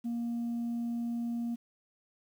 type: tone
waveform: sine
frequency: 235.2 Hz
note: A#3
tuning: 16 cents sharp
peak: -29 dBFS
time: 0.04-1.56 s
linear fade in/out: 20 ms
effects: tanh soft clip ceiling -30 dBFS + 10-bit